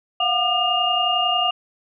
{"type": "tone cluster", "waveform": "sine", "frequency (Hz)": [701, 732, 1206, 2828], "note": ["F5", "F#5", "D6", "F7"], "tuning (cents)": [6, -19, 46, 21], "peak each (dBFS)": [-26, -23, -25, -20], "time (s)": [0.2, 1.51], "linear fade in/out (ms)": 5, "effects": []}